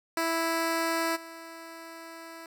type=tone with level steps; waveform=10% pulse; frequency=329.6 Hz; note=E4; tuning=in tune; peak=-18 / -34 dBFS; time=0.17-2.46 s; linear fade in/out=2 ms; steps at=1.15 s; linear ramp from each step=20 ms; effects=none